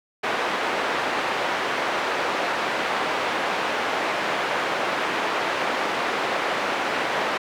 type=band-pass noise; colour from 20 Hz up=pink; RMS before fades=-25 dBFS; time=0.23-7.38 s; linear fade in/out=10 ms; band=480 to 2400 Hz; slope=12 dB/octave; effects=none